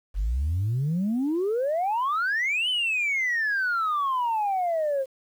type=exponential two-way sweep; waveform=sine; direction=up then down; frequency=44.68 to 3074 to 520 Hz; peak=-21 dBFS; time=0.14-5.06 s; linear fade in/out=50 ms; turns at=2.69 s; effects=tanh soft clip ceiling -20 dBFS + 9-bit